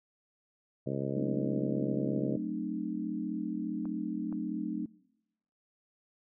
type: harmonic tone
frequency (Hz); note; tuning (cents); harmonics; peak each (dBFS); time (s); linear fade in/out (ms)
68.3; C#2; -25; 2 / 3 / 4 / 5 / 6 / 7 / 8 / 9; -36 / -38 / -39 / -40 / -41 / -41 / -42 / -43; 0.86-2.37; 10
type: chord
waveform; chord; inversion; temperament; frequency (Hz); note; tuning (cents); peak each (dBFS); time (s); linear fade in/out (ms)
sine; F# diminished seventh; none; equal with one note detuned; 185 / 220 / 261.6 / 304.9; F#3 / A3 / C4 / Eb4; 0 / 0 / 0 / -35; -39 / -38 / -40 / -36; 1.15-4.86; 5
type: clicks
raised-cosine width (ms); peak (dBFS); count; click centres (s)
1; -34; 2; 3.855 / 4.326
effects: noise-tail reverb RT60 0.9 s tail -23 dB re dry